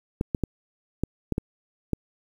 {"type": "clicks", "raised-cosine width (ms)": 3, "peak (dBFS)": -11, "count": 7, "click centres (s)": [0.211, 0.348, 0.437, 1.036, 1.323, 1.381, 1.933], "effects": ["8-bit"]}